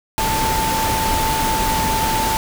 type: tone in noise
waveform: sine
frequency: 885 Hz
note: A5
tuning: 10 cents sharp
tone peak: -19 dBFS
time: 0.18-2.37 s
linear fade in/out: 0 ms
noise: pink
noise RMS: -21 dBFS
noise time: 0.18-2.37 s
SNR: -1 dB
effects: none